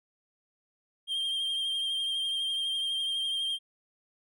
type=tone with vibrato; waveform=triangle; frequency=3190 Hz; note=G7; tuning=30 cents sharp; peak=-27 dBFS; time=1.07-3.59 s; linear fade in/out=50 ms; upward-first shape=triangle; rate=12 Hz; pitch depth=31 cents each way; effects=none